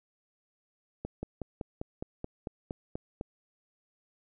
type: slowing click train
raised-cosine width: 2 ms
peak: -22 dBFS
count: 11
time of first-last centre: 1.05-3.211 s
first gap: 180 ms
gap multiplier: 1.04
effects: none